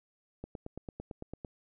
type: click train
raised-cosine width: 2 ms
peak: -27 dBFS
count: 10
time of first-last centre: 0.44-1.448 s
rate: 8.93 Hz
effects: none